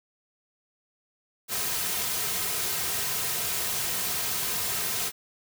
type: noise with comb filter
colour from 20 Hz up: white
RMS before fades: -29 dBFS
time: 1.48-5.12 s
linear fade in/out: 50 ms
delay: 3.5 ms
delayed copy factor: -0.5
effects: none